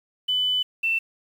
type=tone pair in turn; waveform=sine; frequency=3000 / 2680 Hz; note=F#7 / E7; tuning=+23 / +28 cents; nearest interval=major second; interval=195 cents; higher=first; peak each=-20 dBFS; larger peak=neither; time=0.28-0.63 / 0.83-0.99 s; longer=first; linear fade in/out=10 ms; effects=8-bit